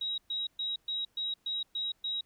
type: tone bursts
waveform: sine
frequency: 3827 Hz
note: A#7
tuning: 45 cents sharp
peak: -31 dBFS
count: 8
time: 0.01-2.21 s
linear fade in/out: 5 ms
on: 170 ms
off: 120 ms
effects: pink hiss -72 dBFS RMS until 2.25 s